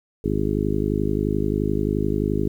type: harmonic tone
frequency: 51.5 Hz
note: G#1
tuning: 14 cents flat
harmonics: 1 / 2 / 3 / 4 / 5 / 6 / 7 / 8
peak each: -28 / -28 / -28 / -28 / -28 / -28 / -28 / -28 dBFS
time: 0.24-2.48 s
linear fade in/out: 5 ms
effects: 9-bit